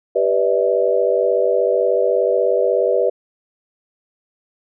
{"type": "chord", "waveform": "sine", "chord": "E minor seventh", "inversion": "first", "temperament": "equal with one note detuned", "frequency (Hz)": [392, 493.9, 587.3, 643.8], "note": ["G4", "B4", "D5", "E5"], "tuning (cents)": [0, 0, 0, -41], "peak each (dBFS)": [-20, -17, -20, -21], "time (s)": [0.15, 3.1], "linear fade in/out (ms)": 10, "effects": []}